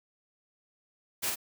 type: noise with echo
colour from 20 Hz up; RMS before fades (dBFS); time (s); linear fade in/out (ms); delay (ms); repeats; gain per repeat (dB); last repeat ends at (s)
white; -31; 1.22-1.31; 20; 49; 1; -3; 1.359
effects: none